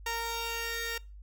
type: tone pair together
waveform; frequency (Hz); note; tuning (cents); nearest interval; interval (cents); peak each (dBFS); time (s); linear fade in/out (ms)
10% pulse; 462.2 / 925; A#4 / A#5; -15 / -14; octave; 1201; -27; 0.06-0.98; 5
effects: noise-tail reverb RT60 0.3 s tail -23 dB re dry + added 50 Hz sine -45 dBFS peak until 1.22 s